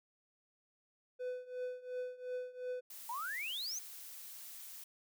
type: tone with tremolo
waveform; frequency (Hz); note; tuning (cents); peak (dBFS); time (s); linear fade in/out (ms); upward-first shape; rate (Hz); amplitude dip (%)
triangle; 501; B4; +25; -34; 1.19-2.81; 20; triangle; 2.8; 90
type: noise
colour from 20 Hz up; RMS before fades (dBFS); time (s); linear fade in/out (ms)
blue; -50; 2.9-4.84; 5
type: exponential sweep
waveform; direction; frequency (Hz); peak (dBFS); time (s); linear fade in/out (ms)
sine; up; 894 to 6570; -38; 3.09-3.79; 5
effects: none